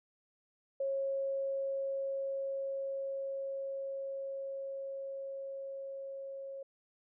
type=tone with level ramp; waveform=sine; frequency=545 Hz; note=C#5; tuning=29 cents flat; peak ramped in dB=-31 to -41 dBFS; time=0.8-6.63 s; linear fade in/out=5 ms; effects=none